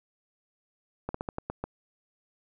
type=slowing click train; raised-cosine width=1 ms; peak=-18 dBFS; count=7; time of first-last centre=1.09-1.64 s; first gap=54 ms; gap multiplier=1.21; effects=none